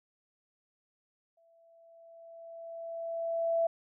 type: tone with exponential growth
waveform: sine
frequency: 666 Hz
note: E5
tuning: 18 cents sharp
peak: -24 dBFS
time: 1.37-3.67 s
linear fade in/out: 5 ms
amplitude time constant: 500 ms
effects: none